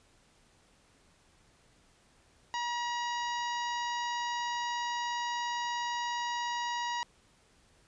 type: harmonic tone with a mistuned harmonic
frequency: 957 Hz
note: A#5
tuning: 45 cents sharp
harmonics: 1 / 2 / 3 / 4 / 5 / 6 / 7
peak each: -33 / -39 / -43 / -45 / -47 / -49 / -50 dBFS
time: 2.54-7.03 s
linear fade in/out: 0 ms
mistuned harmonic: 6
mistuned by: -29 cents
effects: pink hiss -65 dBFS RMS until 7.87 s + resampled to 22050 Hz